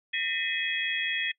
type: tone cluster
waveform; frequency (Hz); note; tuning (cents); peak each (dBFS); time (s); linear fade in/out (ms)
sine; 1819 / 1984 / 2068 / 2529 / 3318; A#6 / B6 / C7 / D#7 / G#7; -43 / +7 / -21 / +28 / -2; -32 / -35 / -39 / -32 / -32; 0.13-1.32; 10
effects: noise-tail reverb RT60 0.1 s tail -25 dB re dry